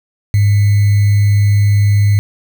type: tone with sample-and-hold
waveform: sine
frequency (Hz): 102.3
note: G#2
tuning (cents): -26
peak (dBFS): -7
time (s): 0.34-2.19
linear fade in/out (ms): 0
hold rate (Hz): 2100
effects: none